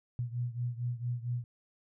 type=beating tone pair; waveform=sine; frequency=120 / 124.4 Hz; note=B2 / B2; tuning=-49 / +13 cents; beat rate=4.4 Hz; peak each=-34 / -37 dBFS; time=0.19-1.44 s; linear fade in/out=0 ms; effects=none